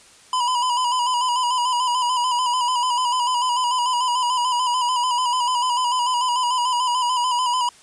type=tone with vibrato; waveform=square; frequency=987.8 Hz; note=B5; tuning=in tune; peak=-19 dBFS; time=0.33-7.69 s; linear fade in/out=2 ms; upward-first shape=square; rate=6.8 Hz; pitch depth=45 cents each way; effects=white hiss -49 dBFS RMS until 7.82 s + resampled to 22050 Hz